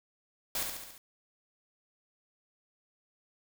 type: noise with echo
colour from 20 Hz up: white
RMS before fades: -33 dBFS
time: 0.55-0.63 s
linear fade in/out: 2 ms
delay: 70 ms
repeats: 5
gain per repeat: -4 dB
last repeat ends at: 0.98 s
effects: none